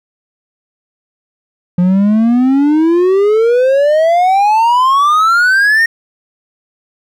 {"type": "exponential sweep", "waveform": "triangle", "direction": "up", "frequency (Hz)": [174.61, 1864.7], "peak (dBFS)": -5, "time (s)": [1.78, 5.86], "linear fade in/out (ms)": 5, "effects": []}